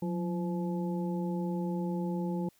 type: harmonic tone with a mistuned harmonic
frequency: 171.7 Hz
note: F3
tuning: 29 cents flat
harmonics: 1 / 2 / 3 / 5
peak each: -31 / -37 / -42 / -43 dBFS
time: 0.02-2.49 s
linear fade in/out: 5 ms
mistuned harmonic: 1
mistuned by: +74 cents
effects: white hiss -67 dBFS RMS until 2.59 s